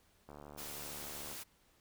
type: click train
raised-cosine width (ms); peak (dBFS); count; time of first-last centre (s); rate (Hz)
1; -37; 77; 0.29-1.328; 73.2
type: noise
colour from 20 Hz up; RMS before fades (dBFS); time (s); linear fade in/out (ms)
white; -46; 0.57-1.44; 20
effects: pink hiss -70 dBFS RMS until 1.8 s